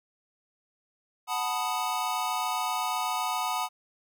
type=chord; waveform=square; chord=B dominant seventh; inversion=second; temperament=equal; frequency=740 / 880 / 987.8 / 1244.5 Hz; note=F#5 / A5 / B5 / D#6; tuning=0 / 0 / 0 / 0 cents; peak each=-34 dBFS; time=1.27-3.69 s; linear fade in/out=50 ms; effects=none